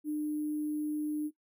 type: tone with sample-and-hold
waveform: sine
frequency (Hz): 301.2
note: D4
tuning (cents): +44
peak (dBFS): -30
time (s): 0.04-1.31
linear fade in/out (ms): 50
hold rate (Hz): 11025
effects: noise-tail reverb RT60 0.1 s tail -19 dB re dry